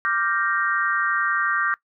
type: chord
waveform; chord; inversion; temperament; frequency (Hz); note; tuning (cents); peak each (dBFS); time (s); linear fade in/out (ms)
sine; G minor seventh; second; equal; 1174.7 / 1396.9 / 1568 / 1864.7; D6 / F6 / G6 / Bb6; 0 / 0 / 0 / 0; -24 / -27 / -24 / -27; 0.05-1.74; 0
effects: noise-tail reverb RT60 0.1 s tail -20 dB re dry